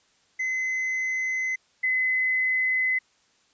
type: tone pair in turn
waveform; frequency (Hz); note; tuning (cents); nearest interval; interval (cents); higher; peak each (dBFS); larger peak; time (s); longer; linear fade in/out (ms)
triangle / sine; 2043 / 2031; C7 / B6; -42 / +48; unison; 10; first; -23 / -21; second; 0.39-1.56 / 1.83-2.99; first; 10
effects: white hiss -64 dBFS RMS until 3.53 s + resampled to 16000 Hz